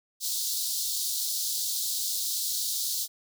pink high-pass noise, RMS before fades -30 dBFS, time 0.2-3.08 s, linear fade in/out 50 ms, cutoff 3800 Hz, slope 48 dB/octave, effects none

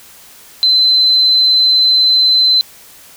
sine tone, 4058 Hz, B7, 46 cents sharp, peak -7 dBFS, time 0.63-2.61 s, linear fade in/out 0 ms, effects white hiss -40 dBFS RMS until 3.16 s

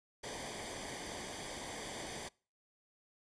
pink noise with comb filter, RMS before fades -44 dBFS, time 0.23-2.29 s, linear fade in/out 10 ms, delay 0.74 ms, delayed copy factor -0.7, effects noise-tail reverb RT60 0.4 s tail -25 dB re dry + resampled to 22050 Hz

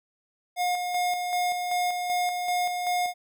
square tone with tremolo, 716 Hz, F5, 43 cents sharp, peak -24 dBFS, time 0.56-3.14 s, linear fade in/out 50 ms, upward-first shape square, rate 2.6 Hz, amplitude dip 40%, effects none

